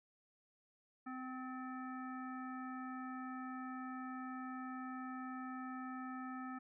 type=harmonic tone with a mistuned harmonic; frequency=257.7 Hz; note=C4; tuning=26 cents flat; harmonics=1 / 3 / 5 / 7 / 9; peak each=-45 / -52 / -49 / -55 / -65 dBFS; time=1.06-6.59 s; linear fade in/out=10 ms; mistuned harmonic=7; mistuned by=-25 cents; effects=none